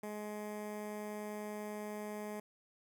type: tone with notch filter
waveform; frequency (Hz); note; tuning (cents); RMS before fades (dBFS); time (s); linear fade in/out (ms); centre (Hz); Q
15% pulse; 210.2; G#3; +21; -43; 0.03-2.4; 5; 4000; 0.87
effects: none